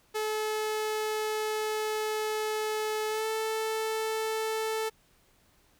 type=tone with pitch glide; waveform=sawtooth; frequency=431 to 440.1 Hz; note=A4 to A4; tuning=-36 to 0 cents; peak=-25 dBFS; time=0.14-4.9 s; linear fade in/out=20 ms; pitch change=+36 cents; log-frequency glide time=3.09-3.26 s; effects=pink hiss -65 dBFS RMS until 5.79 s